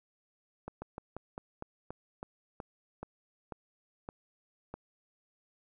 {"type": "slowing click train", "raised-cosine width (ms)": 1, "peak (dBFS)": -26, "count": 13, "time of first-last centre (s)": [0.68, 4.74], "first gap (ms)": 140, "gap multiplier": 1.15, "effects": []}